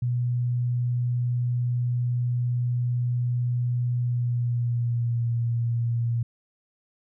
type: tone with pitch glide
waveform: sine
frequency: 122.2 to 117.56 Hz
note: B2 to A#2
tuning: -18 to +15 cents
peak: -22 dBFS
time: 0.02-6.23 s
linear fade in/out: 5 ms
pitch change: -67 cents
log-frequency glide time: 3.98-5.29 s
effects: none